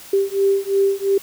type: beating tone pair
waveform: sine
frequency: 392 / 394.9 Hz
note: G4 / G4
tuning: 0 / +13 cents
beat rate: 2.9 Hz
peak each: -18 / -18 dBFS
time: 0.13-1.18 s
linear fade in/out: 5 ms
effects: white hiss -40 dBFS RMS until 1.22 s